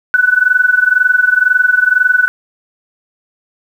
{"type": "tone with amplitude modulation", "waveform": "sine", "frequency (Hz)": 1492, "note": "F#6", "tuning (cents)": 14, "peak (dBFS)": -4, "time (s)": [0.14, 2.28], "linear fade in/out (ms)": 0, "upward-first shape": "sine", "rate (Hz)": 22, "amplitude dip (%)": 85, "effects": ["7-bit"]}